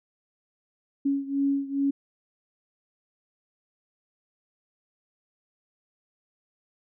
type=beating tone pair; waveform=sine; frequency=277.2 / 279.6 Hz; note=C#4 / C#4; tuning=0 / +15 cents; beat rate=2.4 Hz; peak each=-25 / -28 dBFS; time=1.05-1.91 s; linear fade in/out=10 ms; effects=none